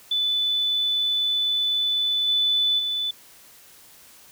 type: tone with level steps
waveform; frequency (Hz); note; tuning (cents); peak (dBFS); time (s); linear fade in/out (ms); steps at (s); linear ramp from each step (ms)
sine; 3492; A7; -14; -20 / -18 / -23; 0.11-3.11; 5; 2.27 / 2.78; 20
effects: white hiss -50 dBFS RMS until 4.31 s